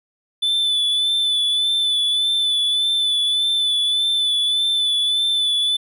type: tone with vibrato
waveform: triangle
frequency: 3495 Hz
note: A7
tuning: 12 cents flat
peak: -15 dBFS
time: 0.42-5.77 s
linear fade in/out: 10 ms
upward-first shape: sine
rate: 1.7 Hz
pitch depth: 30 cents each way
effects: none